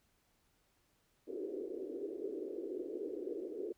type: band-pass noise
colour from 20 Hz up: pink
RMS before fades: -42 dBFS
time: 1.27-3.73 s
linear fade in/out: 10 ms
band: 320 to 460 Hz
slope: 48 dB/octave
effects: pink hiss -75 dBFS RMS until 3.77 s